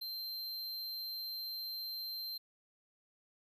square tone, 4137 Hz, C8, 20 cents flat, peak -40 dBFS, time 0.01-2.38 s, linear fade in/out 10 ms, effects none

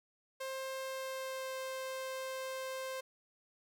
sawtooth tone with pitch glide, 529 to 524.7 Hz, C5 to C5, +19 to +5 cents, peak -35 dBFS, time 0.4-3.01 s, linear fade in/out 10 ms, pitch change -14 cents, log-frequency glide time 0.81-1.56 s, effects none

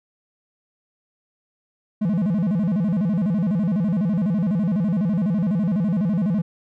triangle tone with vibrato, 189 Hz, F#3, 37 cents sharp, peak -16 dBFS, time 2.01-6.42 s, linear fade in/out 10 ms, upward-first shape square, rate 12 Hz, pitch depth 210 cents each way, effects none

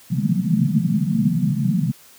white band-pass noise, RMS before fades -19 dBFS, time 0.1-1.92 s, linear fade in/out 20 ms, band 130 to 230 Hz, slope 96 dB/octave, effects white hiss -48 dBFS RMS until 2.18 s + high-pass 60 Hz 12 dB/octave

